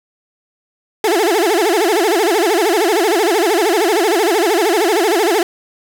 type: tone with vibrato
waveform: 30% pulse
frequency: 383.9 Hz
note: G4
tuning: 36 cents flat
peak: -9 dBFS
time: 1.04-5.43 s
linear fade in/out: 2 ms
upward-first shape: sine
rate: 13 Hz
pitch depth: 270 cents each way
effects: none